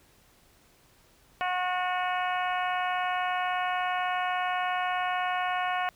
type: harmonic tone with a mistuned harmonic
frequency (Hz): 363.6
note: F#4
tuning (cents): -30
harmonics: 2 / 3 / 4 / 5 / 6 / 7 / 8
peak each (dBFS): -29 / -33 / -35 / -37 / -39 / -40 / -41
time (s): 1.41-5.89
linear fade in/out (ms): 0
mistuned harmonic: 6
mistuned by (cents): +38
effects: pink hiss -61 dBFS RMS until 5.95 s